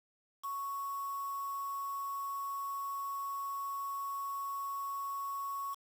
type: tone with quantisation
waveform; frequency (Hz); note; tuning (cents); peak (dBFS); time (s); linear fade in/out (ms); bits
sine; 1108.7; C#6; 0; -36; 0.43-5.75; 20; 8
effects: none